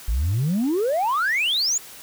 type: exponential sweep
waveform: sine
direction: up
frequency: 50 to 7170 Hz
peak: -17 dBFS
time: 0.08-1.78 s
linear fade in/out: 5 ms
effects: tanh soft clip ceiling -17 dBFS + white hiss -42 dBFS RMS until 2.02 s